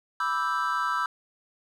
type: chord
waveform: triangle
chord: E minor seventh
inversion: second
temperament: equal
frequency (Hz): 987.8 / 1174.7 / 1318.5 / 1568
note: B5 / D6 / E6 / G6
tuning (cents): 0 / 0 / 0 / 0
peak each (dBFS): -29 / -31 / -26 / -30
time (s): 0.2-1.06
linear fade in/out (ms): 2
effects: none